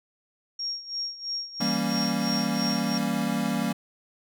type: tone with tremolo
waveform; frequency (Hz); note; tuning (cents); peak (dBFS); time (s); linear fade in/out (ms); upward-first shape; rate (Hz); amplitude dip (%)
sine; 5570; F8; -5; -27; 0.59-2.98; 5; sine; 3; 80
type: chord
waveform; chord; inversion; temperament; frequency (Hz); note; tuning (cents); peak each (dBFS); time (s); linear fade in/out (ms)
square; E diminished seventh; none; equal; 164.81 / 196 / 233.1 / 277.2; E3 / G3 / Bb3 / Db4; 0 / 0 / 0 / 0; -34 / -30 / -29 / -33; 1.6-3.73; 10
effects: none